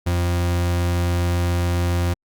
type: tone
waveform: 40% pulse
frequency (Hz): 87.31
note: F2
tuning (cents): 0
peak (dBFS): -17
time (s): 0.06-2.14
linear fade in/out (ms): 10
effects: Opus 48 kbps